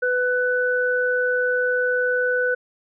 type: tone pair together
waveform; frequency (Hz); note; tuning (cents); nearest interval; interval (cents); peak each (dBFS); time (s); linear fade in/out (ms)
sine; 498.3 / 1493.2; B4 / F#6; +15 / +15; octave + perfect fifth; 1900; -21 / -21; 0.02-2.55; 10
effects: none